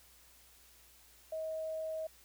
sine tone, 635 Hz, D#5, 35 cents sharp, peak -36 dBFS, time 1.32-2.07 s, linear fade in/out 5 ms, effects added 60 Hz sine -68 dBFS peak until 2.24 s + white hiss -62 dBFS RMS until 2.24 s

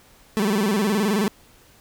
30% pulse tone with vibrato, 205.6 Hz, G#3, 17 cents flat, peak -16 dBFS, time 0.37-1.28 s, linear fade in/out 0 ms, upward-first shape square, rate 19 Hz, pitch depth 110 cents each way, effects pink hiss -53 dBFS RMS until 1.8 s

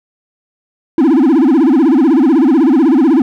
triangle tone with vibrato, 290 Hz, D4, 22 cents flat, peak -4 dBFS, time 0.98-3.22 s, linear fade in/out 2 ms, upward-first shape sine, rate 16 Hz, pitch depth 290 cents each way, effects none

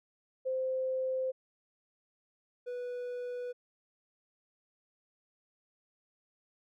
sine / triangle tone pair in turn, 520 / 491.7 Hz, C5 / B4, -11 / -8 cents, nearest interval minor second, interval 97 cents, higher first, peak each -30 / -34 dBFS, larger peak first, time 0.45-1.32 / 2.66-3.53 s, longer neither, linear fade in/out 20 ms, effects none

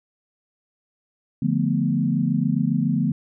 sine chord, B half-diminished seventh, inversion first, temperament equal, 146.83 / 174.61 / 220 / 246.9 Hz, D3 / F3 / A3 / B3, 0 / 0 / 0 / 0 cents, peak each -24 dBFS, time 1.42-3.12 s, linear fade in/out 5 ms, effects none

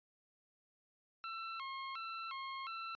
sawtooth tone with vibrato, 1200 Hz, D6, 37 cents sharp, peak -38 dBFS, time 1.24-2.95 s, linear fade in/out 0 ms, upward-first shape square, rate 1.4 Hz, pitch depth 190 cents each way, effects resampled to 11025 Hz

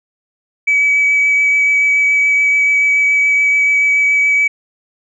sine tone with vibrato, 2283 Hz, D7, 50 cents flat, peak -8 dBFS, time 0.67-4.48 s, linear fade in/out 10 ms, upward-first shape triangle, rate 7 Hz, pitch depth 12 cents each way, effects tanh soft clip ceiling -6 dBFS

